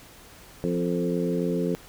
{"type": "harmonic tone with a mistuned harmonic", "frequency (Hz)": 87.31, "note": "F2", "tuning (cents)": 0, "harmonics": [2, 3, 4, 5, 6], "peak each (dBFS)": [-27, -30, -31, -29, -34], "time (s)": [0.64, 1.75], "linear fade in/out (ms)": 0, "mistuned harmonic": 5, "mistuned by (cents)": 15, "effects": ["pink hiss -49 dBFS RMS until 1.88 s"]}